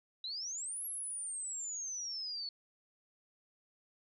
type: exponential two-way sweep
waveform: sine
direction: up then down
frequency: 3867 to 11400 to 4391 Hz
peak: -38 dBFS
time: 0.24-2.49 s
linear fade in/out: 2 ms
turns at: 0.85 s
effects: none